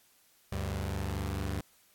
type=tone pair together; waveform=sawtooth; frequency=73.42 / 98 Hz; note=D2 / G2; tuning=0 / 0 cents; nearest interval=perfect fourth; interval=500 cents; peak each=-31 / -31 dBFS; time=0.52-1.61 s; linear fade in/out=5 ms; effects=white hiss -65 dBFS RMS until 1.94 s + AAC 64 kbps